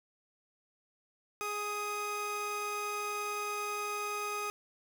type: tone pair together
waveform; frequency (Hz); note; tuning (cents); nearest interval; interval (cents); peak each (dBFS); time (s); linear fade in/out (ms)
30% pulse; 413.9 / 1251.1; G#4 / D#6; -6 / +9; octave + perfect fifth; 1915; -37 / -33; 1.41-4.5; 0
effects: none